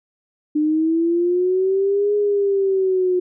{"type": "linear two-way sweep", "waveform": "sine", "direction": "up then down", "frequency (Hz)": [299, 415.3, 360.1], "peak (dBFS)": -15, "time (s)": [0.55, 3.2], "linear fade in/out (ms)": 10, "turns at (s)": 2.15, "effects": []}